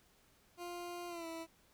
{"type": "tone with pitch glide", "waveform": "20% pulse", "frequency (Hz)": [350, 328.5], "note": ["F4", "E4"], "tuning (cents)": [4, -6], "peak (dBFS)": -38, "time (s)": [0.57, 1.47], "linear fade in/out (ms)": 50, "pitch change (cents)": -110, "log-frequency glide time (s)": [1.08, 1.27], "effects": ["pink hiss -69 dBFS RMS until 1.73 s"]}